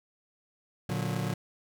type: chord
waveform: 40% pulse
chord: Bb augmented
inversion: none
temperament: just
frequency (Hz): 116.54 / 145.68 / 182.1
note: Bb2 / D3 / F#3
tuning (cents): 0 / -14 / -27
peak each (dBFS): -33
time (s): 0.89-1.34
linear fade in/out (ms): 5
effects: none